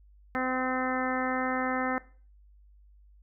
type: harmonic tone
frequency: 257.2 Hz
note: C4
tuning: 30 cents flat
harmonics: 1 / 2 / 3 / 4 / 5 / 6 / 7 / 8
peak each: -32 / -35 / -34 / -39 / -35 / -39 / -37 / -39 dBFS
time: 0.35-1.98 s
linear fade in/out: 0 ms
effects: noise-tail reverb RT60 0.4 s tail -18 dB re dry + added 50 Hz sine -54 dBFS peak until 3.22 s